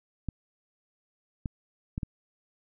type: clicks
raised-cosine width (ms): 5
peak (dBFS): -19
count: 4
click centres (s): 0.287 / 1.458 / 1.979 / 2.032
effects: none